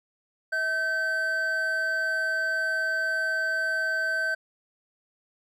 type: tone pair together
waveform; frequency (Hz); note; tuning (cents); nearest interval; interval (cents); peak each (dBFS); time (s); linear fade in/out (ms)
triangle; 644.8 / 1543; E5 / G6; -38 / -28; octave + minor third; 1510; -32 / -23; 0.52-4.35; 10
effects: none